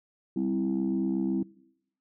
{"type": "chord", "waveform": "sine", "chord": "C major", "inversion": "second", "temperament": "equal", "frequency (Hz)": [196, 261.6, 329.6], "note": ["G3", "C4", "E4"], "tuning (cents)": [0, 0, 0], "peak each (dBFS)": -29, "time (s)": [0.36, 1.43], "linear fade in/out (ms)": 5, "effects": ["noise-tail reverb RT60 0.8 s tail -22 dB re dry", "tanh soft clip ceiling -19 dBFS"]}